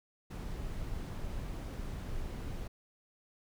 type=noise; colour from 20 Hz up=brown; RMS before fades=-39 dBFS; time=0.3-2.68 s; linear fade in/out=10 ms; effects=none